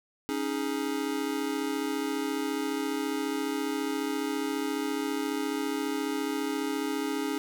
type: chord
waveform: square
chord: C# suspended second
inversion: none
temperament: just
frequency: 277.2 / 311.8 / 415.8 Hz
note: C#4 / D#4 / G#4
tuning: 0 / +4 / +2 cents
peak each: -33 / -34 / -35 dBFS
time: 0.29-7.38 s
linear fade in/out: 0 ms
effects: none

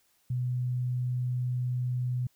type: tone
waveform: sine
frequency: 124.8 Hz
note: B2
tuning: 19 cents sharp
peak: -27 dBFS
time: 0.3-2.27 s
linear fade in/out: 5 ms
effects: white hiss -69 dBFS RMS until 2.35 s

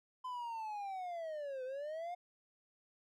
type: linear two-way sweep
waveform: triangle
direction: down then up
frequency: 1023 to 504 to 720 Hz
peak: -38 dBFS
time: 0.24-2.15 s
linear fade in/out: 10 ms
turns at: 1.64 s
effects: none

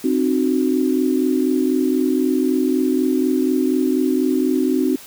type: chord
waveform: sine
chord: C diminished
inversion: none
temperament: equal with one note detuned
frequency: 261.6 / 305.6 / 370 Hz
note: C4 / Eb4 / Gb4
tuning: 0 / -31 / 0 cents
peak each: -18 / -20 / -21 dBFS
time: 0.04-4.96 s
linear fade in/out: 5 ms
effects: white hiss -40 dBFS RMS until 5.06 s

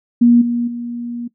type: tone with level steps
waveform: sine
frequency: 238.4 Hz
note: A#3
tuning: 39 cents sharp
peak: -6 / -15 / -22 dBFS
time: 0.21-1.28 s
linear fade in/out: 10 ms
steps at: 0.41 / 0.67 s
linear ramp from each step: 10 ms
effects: noise-tail reverb RT60 0.1 s tail -17 dB re dry

